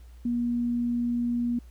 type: tone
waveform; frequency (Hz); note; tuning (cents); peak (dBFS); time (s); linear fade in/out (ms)
sine; 239.3; A#3; +46; -24; 0.25-1.59; 5
effects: added 60 Hz sine -45 dBFS peak until 1.7 s + pink hiss -63 dBFS RMS until 1.7 s